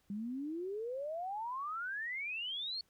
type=exponential sweep; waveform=sine; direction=up; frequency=195.9 to 4435 Hz; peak=-37 dBFS; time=0.1-2.81 s; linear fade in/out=2 ms; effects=pink hiss -74 dBFS RMS until 2.89 s